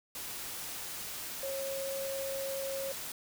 sine tone in noise, 544 Hz, C#5, 33 cents flat, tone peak -35 dBFS, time 1.43-2.92 s, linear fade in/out 2 ms, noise white, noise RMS -41 dBFS, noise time 0.15-3.12 s, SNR +3 dB, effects none

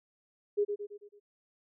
sine tone with echo, 410.9 Hz, G#4, 18 cents flat, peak -24 dBFS, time 0.57-0.65 s, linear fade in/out 20 ms, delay 110 ms, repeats 5, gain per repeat -6 dB, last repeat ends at 1.2 s, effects none

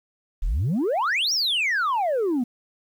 sine exponential two-way sweep, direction up then down, 31.64 to 5800 to 228.8 Hz, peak -18 dBFS, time 0.42-2.44 s, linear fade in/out 10 ms, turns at 1.33 s, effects tanh soft clip ceiling -19 dBFS + 9-bit

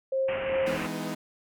sine tone with tremolo, 532 Hz, C5, 29 cents sharp, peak -23 dBFS, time 0.12-0.77 s, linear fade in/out 5 ms, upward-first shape sine, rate 2.6 Hz, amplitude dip 60%
white low-pass noise, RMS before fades -36 dBFS, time 0.28-0.87 s, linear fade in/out 5 ms, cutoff 2900 Hz, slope 96 dB/octave
sawtooth chord, E major seventh, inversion none, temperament equal with one note detuned, 164.81 / 207.7 / 251.4 / 311.1 Hz, E3 / G#3 / B3 / D#4, 0 / 0 / +31 / 0 cents, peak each -33 dBFS, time 0.66-1.15 s, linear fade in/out 10 ms
effects none

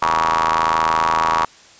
sawtooth ring-modulated tone, 81 Hz, E2, 30 cents flat, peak -8 dBFS, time 0.02-1.45 s, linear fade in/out 5 ms, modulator 1040 Hz, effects white hiss -46 dBFS RMS until 1.79 s + resampled to 16000 Hz

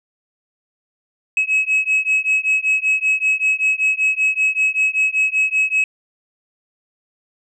sine beating tone pair, 2562 / 2567.2 Hz, E7 / E7, -50 / -46 cents, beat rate 5.2 Hz, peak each -16 dBFS, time 1.37-5.84 s, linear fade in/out 2 ms, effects tanh soft clip ceiling -11 dBFS

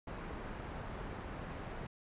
pink low-pass noise, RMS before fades -44 dBFS, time 0.07-1.87 s, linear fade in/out 5 ms, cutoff 1700 Hz, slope 12 dB/octave, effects resampled to 8000 Hz

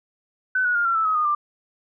sine tone with pitch steps, 1512 / 1460.5 / 1410.7 / 1362.7 / 1316.3 / 1271.4 / 1228.1 / 1186.3 Hz, F#6 / F#6 / F6 / F6 / E6 / D#6 / D#6 / D6, +37 / -23 / +17 / -43 / -3 / +37 / -23 / +17 cents, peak -18 dBFS, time 0.55-1.35 s, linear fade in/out 5 ms, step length 100 ms, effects none

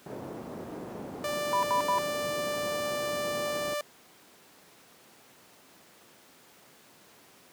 pink low-pass noise, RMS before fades -36 dBFS, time 0.06-3.74 s, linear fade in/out 2 ms, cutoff 680 Hz, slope 12 dB/octave
sawtooth tone, 590 Hz, D5, 8 cents sharp, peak -26 dBFS, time 1.24-3.81 s, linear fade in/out 2 ms
sine tone bursts, 987.8 Hz, B5, in tune, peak -24 dBFS, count 3, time 1.53-1.984 s, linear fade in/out 0 ms, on 100 ms, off 77 ms
effects pink hiss -56 dBFS RMS until 7.52 s + high-pass 200 Hz 12 dB/octave

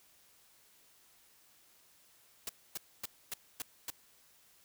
white noise bursts, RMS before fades -39 dBFS, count 6, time 2.47-3.902 s, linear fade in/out 2 ms, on 22 ms, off 260 ms, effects white hiss -65 dBFS RMS until 4.64 s

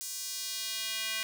square tone with high-pass filter sweep, 220 Hz, A3, in tune, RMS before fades -36 dBFS, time 0.01-1.23 s, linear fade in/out 0 ms, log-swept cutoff 6900 to 2300 Hz, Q 1.3, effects none

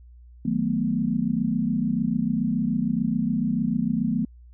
sine chord, B dominant seventh, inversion first, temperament equal with one note detuned, 156.92 / 185 / 220 / 246.9 Hz, D#3 / F#3 / A3 / B3, +15 / 0 / 0 / 0 cents, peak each -30 / -28 / -25 / -26 dBFS, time 0.45-4.25 s, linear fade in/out 5 ms, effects added 60 Hz sine -45 dBFS peak until 4.53 s

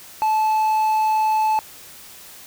triangle tone, 869 Hz, A5, 22 cents flat, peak -14 dBFS, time 0.22-1.59 s, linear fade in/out 0 ms, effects white hiss -42 dBFS RMS until 2.46 s

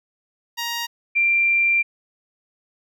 10% pulse / sine tone pair in turn, 940 / 2369 Hz, A#5 / D7, +14 / +14 cents, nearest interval octave + major third, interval 1600 cents, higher second, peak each -16 / -15 dBFS, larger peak second, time 0.57-0.87 / 1.15-1.83 s, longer second, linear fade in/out 20 ms, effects none

